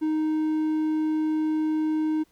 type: tone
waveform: triangle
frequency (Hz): 311.1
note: D#4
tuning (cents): 0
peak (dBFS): -20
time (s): 0.01-2.24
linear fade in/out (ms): 20
effects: pink hiss -65 dBFS RMS until 2.31 s